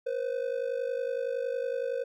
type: ring-modulated tone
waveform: triangle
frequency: 506 Hz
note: B4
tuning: 42 cents sharp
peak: -24 dBFS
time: 0.06-2.04 s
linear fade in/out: 10 ms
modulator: 25.4 Hz
effects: none